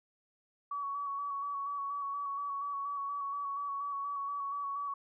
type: tone with vibrato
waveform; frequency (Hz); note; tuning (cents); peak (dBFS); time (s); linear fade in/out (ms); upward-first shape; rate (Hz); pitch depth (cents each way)
sine; 1129; C#6; +31; -34; 0.71-4.94; 5; square; 4.2; 22
effects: none